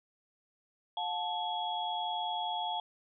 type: tone cluster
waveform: sine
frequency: 714 / 875 / 3331 Hz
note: F5 / A5 / G#7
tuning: +38 / -10 / +4 cents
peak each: -37 / -35 / -38 dBFS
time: 0.97-2.8 s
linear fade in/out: 2 ms
effects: none